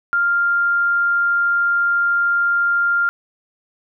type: tone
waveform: sine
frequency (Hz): 1396.9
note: F6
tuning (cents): 0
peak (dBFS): -14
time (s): 0.13-3.09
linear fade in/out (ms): 0
effects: none